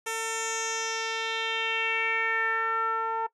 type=tone with low-pass filter sweep; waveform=10% pulse; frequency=450 Hz; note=A4; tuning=39 cents sharp; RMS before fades=-29 dBFS; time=0.06-3.27 s; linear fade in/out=10 ms; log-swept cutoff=10000 to 1000 Hz; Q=3.7; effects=noise-tail reverb RT60 0.1 s tail -19 dB re dry